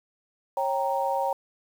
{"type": "chord", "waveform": "sine", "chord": "G diminished", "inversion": "second", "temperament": "equal with one note detuned", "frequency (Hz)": [547.4, 784, 932.3], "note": ["Db5", "G5", "Bb5"], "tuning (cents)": [-22, 0, 0], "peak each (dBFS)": -28, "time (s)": [0.57, 1.33], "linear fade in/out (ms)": 2, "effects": ["8-bit"]}